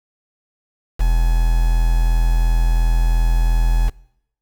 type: tone with quantisation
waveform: triangle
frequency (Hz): 41.43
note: E1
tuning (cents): +9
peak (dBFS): -10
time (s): 0.99-3.9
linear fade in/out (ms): 20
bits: 5
effects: noise-tail reverb RT60 0.8 s tail -24 dB re dry